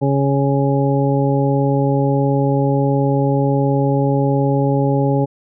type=harmonic tone; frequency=138.59 Hz; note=C#3; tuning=in tune; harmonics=1 / 2 / 3 / 4 / 6; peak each=-16 / -19 / -21 / -22 / -24 dBFS; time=0.01-5.26 s; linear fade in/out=20 ms; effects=none